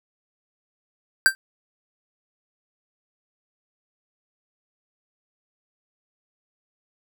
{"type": "tone with exponential decay", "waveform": "square", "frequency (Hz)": 1568, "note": "G6", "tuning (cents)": 0, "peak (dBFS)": -8, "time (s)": [1.26, 1.35], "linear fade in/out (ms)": 0, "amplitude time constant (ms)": 19, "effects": []}